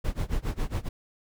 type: noise with tremolo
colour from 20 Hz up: brown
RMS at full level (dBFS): -26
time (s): 0.04-0.89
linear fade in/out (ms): 10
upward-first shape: sine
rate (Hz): 7.3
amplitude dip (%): 95
effects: none